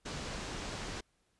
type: low-pass noise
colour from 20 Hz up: pink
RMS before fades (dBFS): -41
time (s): 0.05-1.01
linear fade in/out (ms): 10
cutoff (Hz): 7400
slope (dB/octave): 24
effects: pink hiss -75 dBFS RMS until 1.39 s + resampled to 24000 Hz